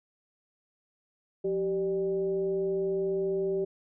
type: tone with frequency modulation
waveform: sine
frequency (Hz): 386.9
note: G4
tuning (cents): -23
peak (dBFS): -26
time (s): 1.44-3.65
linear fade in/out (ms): 10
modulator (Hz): 211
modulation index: 0.49
effects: none